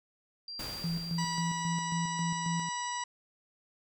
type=tone; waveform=sine; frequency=4737 Hz; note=D8; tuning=14 cents sharp; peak=-39 dBFS; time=0.48-1.41 s; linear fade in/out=2 ms
type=noise with exponential decay; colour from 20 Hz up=pink; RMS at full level=-40 dBFS; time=0.59-2.43 s; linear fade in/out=5 ms; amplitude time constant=400 ms
type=tone with tremolo; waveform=sine; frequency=167.8 Hz; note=E3; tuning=31 cents sharp; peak=-30 dBFS; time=0.84-2.69 s; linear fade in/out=2 ms; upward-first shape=square; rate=3.7 Hz; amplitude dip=60%
type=harmonic tone; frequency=974 Hz; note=B5; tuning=24 cents flat; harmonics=1 / 2 / 3 / 4 / 5 / 6 / 8; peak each=-35 / -41 / -45 / -47 / -49 / -44 / -43 dBFS; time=1.18-3.04 s; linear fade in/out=5 ms
effects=none